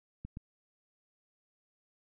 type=clicks; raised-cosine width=5 ms; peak=-29 dBFS; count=2; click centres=0.25 / 0.371 s; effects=none